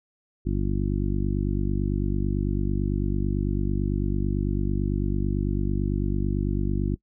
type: harmonic tone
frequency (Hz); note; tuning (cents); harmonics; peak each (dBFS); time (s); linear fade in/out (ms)
49; G1; 0; 1 / 2 / 3 / 4 / 5 / 6 / 7; -26 / -29 / -31 / -32 / -33 / -34 / -34; 0.45-6.96; 20
effects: noise-tail reverb RT60 0.1 s tail -22 dB re dry